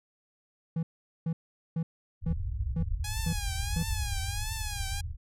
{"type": "tone bursts", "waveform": "triangle", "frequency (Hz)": 164.2, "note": "E3", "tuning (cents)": -6, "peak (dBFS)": -25, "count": 7, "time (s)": [0.76, 3.83], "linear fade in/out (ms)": 5, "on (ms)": 70, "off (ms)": 430}
{"type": "low-pass noise", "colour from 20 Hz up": "white", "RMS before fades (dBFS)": -33, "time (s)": [2.21, 5.17], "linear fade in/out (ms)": 50, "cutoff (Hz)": 100, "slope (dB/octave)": 48}
{"type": "tone with vibrato", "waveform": "5% pulse", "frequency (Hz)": 830, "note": "G#5", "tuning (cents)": -1, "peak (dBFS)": -24, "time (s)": [3.04, 5.01], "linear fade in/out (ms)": 5, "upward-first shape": "triangle", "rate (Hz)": 1.5, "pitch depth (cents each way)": 130}
{"effects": []}